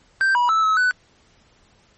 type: tone with pitch steps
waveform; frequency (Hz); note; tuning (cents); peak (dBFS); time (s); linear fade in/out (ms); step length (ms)
triangle; 1566 / 971 / 1313 / 1290 / 1494; G6 / B5 / E6 / E6 / F#6; -2 / -30 / -7 / -38 / +16; -13; 0.21-0.91; 0; 140
effects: pink hiss -57 dBFS RMS until 1.97 s + MP3 32 kbps